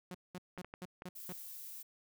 sawtooth tone bursts, 181 Hz, F#3, 38 cents flat, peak -39 dBFS, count 6, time 0.11-1.326 s, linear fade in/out 2 ms, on 36 ms, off 200 ms
clicks, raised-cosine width 0.5 ms, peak -31 dBFS, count 4, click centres 0.577 / 0.646 / 0.739 / 1.021 s
violet noise, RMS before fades -48 dBFS, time 1.15-1.83 s, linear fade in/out 10 ms
effects none

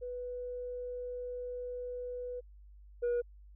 sine tone pair in turn, 493.9 / 481.5 Hz, B4 / B4, 0 / -44 cents, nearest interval unison, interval 44 cents, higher first, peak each -37 / -26 dBFS, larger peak second, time 0.01-2.41 / 3.02-3.22 s, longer first, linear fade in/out 20 ms, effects tanh soft clip ceiling -28 dBFS + added 50 Hz sine -52 dBFS peak until 3.55 s

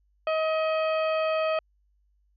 harmonic tone with a mistuned harmonic, 633 Hz, D#5, 30 cents sharp, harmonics 1 / 2 / 3 / 4 / 5 / 7, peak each -24 / -31 / -41 / -35 / -41 / -49 dBFS, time 0.27-1.59 s, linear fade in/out 2 ms, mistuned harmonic 7, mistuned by +34 cents, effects added 50 Hz sine -64 dBFS peak until 2.36 s

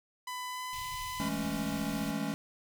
sawtooth tone with pitch glide, 1000 to 1007 Hz, B5 to B5, +21 to +33 cents, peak -33 dBFS, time 0.27-1.29 s, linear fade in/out 5 ms, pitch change +12 cents, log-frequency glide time 0.49-0.61 s
pink band-stop noise, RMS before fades -46 dBFS, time 0.73-2.11 s, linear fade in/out 2 ms, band 140 to 2200 Hz, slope 48 dB/octave
square chord, A major seventh, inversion second, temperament equal with one note detuned, 164.81 / 205.4 / 220 / 277.2 Hz, E3 / G#3 / A3 / C#4, 0 / -19 / 0 / 0 cents, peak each -40 / -38 / -39 / -37 dBFS, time 1.2-2.34 s, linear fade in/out 0 ms
effects none

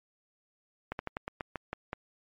slowing click train, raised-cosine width 0.5 ms, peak -19 dBFS, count 9, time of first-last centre 0.92-1.931 s, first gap 71 ms, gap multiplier 1.16, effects MP3 48 kbps

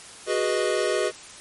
square chord, G# minor seventh, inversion third, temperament equal with one note detuned, 370 / 415.3 / 490.5 / 622.3 Hz, F#4 / G#4 / B4 / D#5, 0 / 0 / -12 / 0 cents, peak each -28 dBFS, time 0.26-1.12 s, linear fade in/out 50 ms, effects white hiss -43 dBFS RMS until 1.4 s + MP3 48 kbps

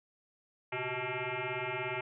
sine tone with frequency modulation, 870 Hz, A5, 20 cents flat, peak -33 dBFS, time 0.72-2.01 s, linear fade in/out 5 ms, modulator 251 Hz, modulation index 6.9, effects none

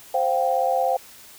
sine chord, C suspended fourth, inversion none, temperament equal with one note detuned, 523.3 / 707 / 784 Hz, C5 / F5 / G5, 0 / +21 / 0 cents, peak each -23 dBFS, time 0.14-0.97 s, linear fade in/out 5 ms, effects white hiss -46 dBFS RMS until 1.38 s

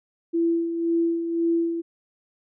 sine tone with tremolo, 335 Hz, E4, 28 cents sharp, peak -18 dBFS, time 0.33-1.82 s, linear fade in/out 20 ms, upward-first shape sine, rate 1.9 Hz, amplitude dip 55%, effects none

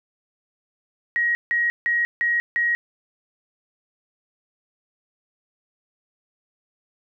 sine tone bursts, 1893 Hz, A#6, 26 cents sharp, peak -18 dBFS, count 5, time 1.16-2.75 s, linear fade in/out 0 ms, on 190 ms, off 160 ms, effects none

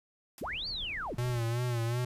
white noise with exponential decay, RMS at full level -45 dBFS, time 0.38-0.49 s, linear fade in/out 1 ms, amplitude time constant 23 ms
sine linear two-way sweep, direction up then down, 110.8 to 4699 to 110.8 Hz, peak -34 dBFS, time 0.41-1.15 s, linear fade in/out 5 ms, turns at 0.68 s
brown noise, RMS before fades -47 dBFS, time 0.43-1.43 s, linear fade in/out 5 ms
square tone with vibrato, 119.5 Hz, A#2, 43 cents sharp, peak -30 dBFS, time 1.18-2.05 s, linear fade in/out 5 ms, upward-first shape sine, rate 2.7 Hz, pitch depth 71 cents each way
effects resampled to 32000 Hz

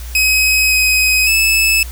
sawtooth tone with pitch steps, 2538 / 2523 / 2612 Hz, D#7 / D#7 / E7, +34 / +23 / -17 cents, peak -7 dBFS, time 0.15-1.83 s, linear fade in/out 2 ms, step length 560 ms, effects added 60 Hz sine -25 dBFS peak until 1.91 s + white hiss -36 dBFS RMS until 1.91 s

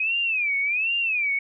sine tone with vibrato, 2489 Hz, D#7, in tune, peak -21 dBFS, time 0-1.39 s, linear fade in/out 5 ms, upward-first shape sine, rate 1.3 Hz, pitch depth 200 cents each way, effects none

